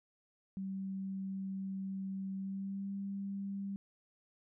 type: tone with pitch glide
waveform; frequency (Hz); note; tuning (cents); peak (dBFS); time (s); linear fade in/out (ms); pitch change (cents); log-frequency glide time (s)
sine; 192.6 to 197.56; G3 to G3; -30 to +14; -37; 0.57-3.76; 0; +44; 2.35-2.91
effects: none